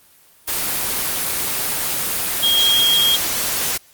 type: tone in noise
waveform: sine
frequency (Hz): 3252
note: G#7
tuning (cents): -37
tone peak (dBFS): -13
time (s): 2.42-3.17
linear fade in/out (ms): 20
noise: white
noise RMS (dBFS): -21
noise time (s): 0.47-3.78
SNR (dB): +5
effects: white hiss -51 dBFS RMS until 3.93 s + Opus 24 kbps